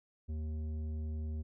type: tone with tanh clipping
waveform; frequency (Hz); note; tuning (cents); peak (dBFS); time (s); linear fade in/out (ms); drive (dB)
sine; 77.6; D#2; -4; -37; 0.28-1.43; 20; 10
effects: none